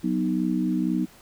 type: chord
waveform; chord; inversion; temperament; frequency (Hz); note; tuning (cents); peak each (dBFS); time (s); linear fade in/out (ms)
sine; B major; second; equal; 185 / 246.9 / 311.1; F#3 / B3 / D#4; 0 / 0 / 0; -26; 0.03-1.06; 20
effects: pink hiss -52 dBFS RMS until 1.21 s